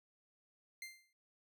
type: tone with exponential decay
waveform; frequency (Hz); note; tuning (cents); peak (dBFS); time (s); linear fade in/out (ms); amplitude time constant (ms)
sawtooth; 2093; C7; 0; -39; 0.82-1.13; 2; 66
effects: none